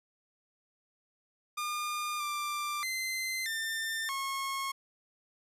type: tone with pitch steps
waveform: sawtooth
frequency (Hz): 1209 / 1184 / 2068 / 1795 / 1088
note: D6 / D6 / C7 / A6 / C#6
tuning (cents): +50 / +14 / -21 / +34 / -33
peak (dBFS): -29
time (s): 1.57-4.72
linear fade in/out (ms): 10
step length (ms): 630
effects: resampled to 32000 Hz